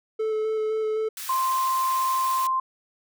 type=tone with vibrato; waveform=triangle; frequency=435.5 Hz; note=A4; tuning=18 cents flat; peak=-21 dBFS; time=0.19-1.09 s; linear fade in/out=10 ms; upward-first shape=square; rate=3.9 Hz; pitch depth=10 cents each way
type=high-pass noise; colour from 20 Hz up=white; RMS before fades=-35 dBFS; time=1.17-2.47 s; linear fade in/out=2 ms; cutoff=1200 Hz; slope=24 dB/octave
type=tone; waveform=sine; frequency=1046.5 Hz; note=C6; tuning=in tune; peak=-21 dBFS; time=1.29-2.6 s; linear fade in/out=5 ms
effects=none